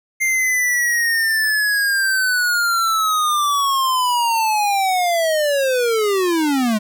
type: linear sweep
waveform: square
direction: down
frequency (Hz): 2108 to 206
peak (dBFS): -16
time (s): 0.2-6.79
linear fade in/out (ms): 20
effects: none